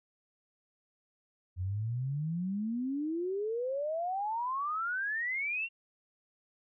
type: exponential sweep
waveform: sine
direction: up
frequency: 87.31 to 2787 Hz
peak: -31 dBFS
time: 1.56-5.69 s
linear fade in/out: 50 ms
effects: none